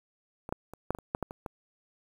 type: clicks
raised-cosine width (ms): 1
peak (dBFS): -25 / -16 / -29 / -14 / -21 / -30 / -14 / -17 / -26 / -22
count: 10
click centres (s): 0.491 / 0.525 / 0.736 / 0.906 / 0.949 / 0.987 / 1.149 / 1.227 / 1.309 / 1.462
effects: 8-bit

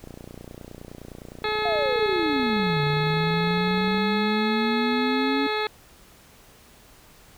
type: click train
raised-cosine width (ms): 2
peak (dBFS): -26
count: 118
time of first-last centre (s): 0.04-3.979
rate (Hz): 29.7
type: harmonic tone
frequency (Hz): 427.1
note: G#4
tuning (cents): +48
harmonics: 1 / 2 / 3 / 4 / 5 / 6 / 8 / 9 / 10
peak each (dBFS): -27 / -30 / -32 / -33 / -34 / -35 / -36 / -37 / -37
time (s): 1.44-5.67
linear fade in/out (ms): 2
type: exponential two-way sweep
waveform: sine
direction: down then up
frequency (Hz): 721 to 146.83 to 279.8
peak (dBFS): -23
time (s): 1.65-5.47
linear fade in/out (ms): 5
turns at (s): 2.82
effects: pink hiss -52 dBFS RMS until 7.37 s

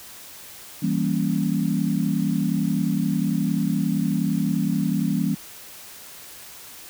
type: chord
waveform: sine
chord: E diminished seventh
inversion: none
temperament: equal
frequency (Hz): 164.81 / 196 / 233.1 / 277.2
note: E3 / G3 / Bb3 / Db4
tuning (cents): 0 / 0 / 0 / 0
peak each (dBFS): -25 / -24 / -26 / -27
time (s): 0.82-5.35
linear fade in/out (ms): 10
effects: white hiss -42 dBFS RMS until 6.89 s

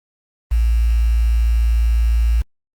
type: tone with quantisation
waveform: sine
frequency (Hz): 56.9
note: A#1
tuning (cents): -41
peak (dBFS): -12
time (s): 0.51-2.42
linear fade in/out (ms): 10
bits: 6
effects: Opus 32 kbps

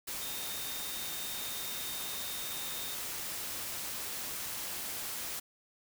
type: tone in noise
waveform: sine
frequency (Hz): 3673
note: A#7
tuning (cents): -26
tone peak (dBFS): -44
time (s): 0.21-2.95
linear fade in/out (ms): 10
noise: white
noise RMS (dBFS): -39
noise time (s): 0.07-5.4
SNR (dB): -8
effects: none

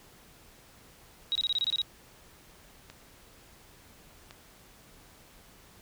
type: tone bursts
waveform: sine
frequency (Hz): 3826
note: A#7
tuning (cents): +44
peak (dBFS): -25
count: 9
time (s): 1.32-1.817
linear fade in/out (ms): 0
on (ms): 33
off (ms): 25
type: clicks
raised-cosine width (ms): 0.2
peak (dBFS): -28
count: 2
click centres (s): 2.9 / 4.309
effects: pink hiss -56 dBFS RMS until 5.81 s

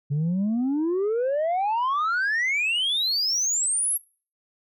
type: exponential sweep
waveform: sine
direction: up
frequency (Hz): 138.6 to 11530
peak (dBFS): -19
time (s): 0.1-3.98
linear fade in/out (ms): 20
effects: noise-tail reverb RT60 0.4 s tail -25 dB re dry + tanh soft clip ceiling -20 dBFS

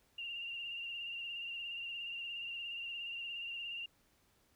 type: tone with vibrato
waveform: sine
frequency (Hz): 2785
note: F7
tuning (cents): -5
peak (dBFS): -40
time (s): 0.18-3.86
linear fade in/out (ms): 5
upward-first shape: triangle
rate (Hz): 17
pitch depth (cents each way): 47
effects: pink hiss -72 dBFS RMS until 4.55 s

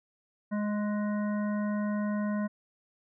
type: harmonic tone with a mistuned harmonic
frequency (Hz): 208.1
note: G#3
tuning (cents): +4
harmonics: 1 / 3 / 5 / 7 / 9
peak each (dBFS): -28 / -38 / -42 / -45 / -47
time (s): 0.51-2.48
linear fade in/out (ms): 20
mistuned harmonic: 7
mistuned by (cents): +26
effects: none

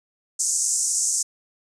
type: band-pass noise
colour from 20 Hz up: white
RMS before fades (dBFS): -23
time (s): 0.39-1.23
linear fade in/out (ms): 10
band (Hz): 6000 to 8600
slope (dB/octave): 48
effects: none

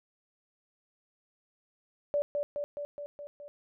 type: tone with echo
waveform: sine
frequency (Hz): 580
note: D5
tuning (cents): -22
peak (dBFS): -25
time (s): 2.14-2.22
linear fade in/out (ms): 0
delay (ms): 210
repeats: 6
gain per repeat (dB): -3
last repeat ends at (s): 3.48
effects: none

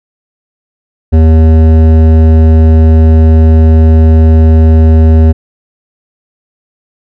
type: tone with hard clipping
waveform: sine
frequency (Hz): 79.8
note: D#2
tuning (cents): +44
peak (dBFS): -3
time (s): 1.12-5.33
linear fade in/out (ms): 20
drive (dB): 13
effects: none

